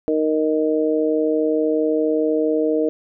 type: harmonic tone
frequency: 155.4 Hz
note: D#3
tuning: 2 cents flat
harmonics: 2 / 3 / 4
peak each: -20 / -19 / -24 dBFS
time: 0.08-2.89 s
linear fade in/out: 0 ms
effects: none